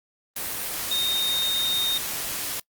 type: tone in noise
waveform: sine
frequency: 3693 Hz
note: A#7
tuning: 17 cents flat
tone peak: -22 dBFS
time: 0.91-1.98 s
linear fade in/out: 5 ms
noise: white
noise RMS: -30 dBFS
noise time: 0.36-2.6 s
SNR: +5 dB
effects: noise-tail reverb RT60 0.1 s tail -25 dB re dry + Opus 32 kbps